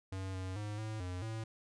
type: tone with pitch steps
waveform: square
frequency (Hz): 95.1 / 93.5 / 104.8 / 108.9 / 90.3 / 111.3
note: F#2 / F#2 / G#2 / A2 / F#2 / A2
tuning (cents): +48 / +19 / +16 / -17 / -42 / +20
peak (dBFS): -39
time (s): 0.12-1.44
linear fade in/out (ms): 5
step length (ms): 220
effects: resampled to 22050 Hz